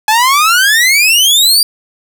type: exponential sweep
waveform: sawtooth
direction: up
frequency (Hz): 841 to 4808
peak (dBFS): -3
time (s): 0.08-1.63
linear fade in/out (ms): 2
effects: none